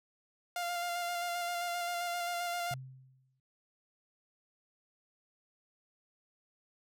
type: tone with vibrato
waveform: sawtooth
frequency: 698.5 Hz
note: F5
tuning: in tune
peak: -30 dBFS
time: 0.56-2.74 s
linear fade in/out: 2 ms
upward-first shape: square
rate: 7.6 Hz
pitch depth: 16 cents each way
type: tone with exponential decay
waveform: sine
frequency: 130.81 Hz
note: C3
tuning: in tune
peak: -37 dBFS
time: 2.71-3.4 s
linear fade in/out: 2 ms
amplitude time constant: 150 ms
effects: none